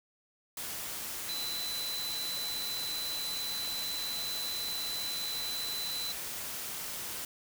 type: tone in noise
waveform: sine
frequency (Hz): 4013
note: B7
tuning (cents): +27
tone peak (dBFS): -35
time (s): 1.29-6.12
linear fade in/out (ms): 2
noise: white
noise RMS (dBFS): -39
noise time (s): 0.57-7.25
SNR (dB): +1
effects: none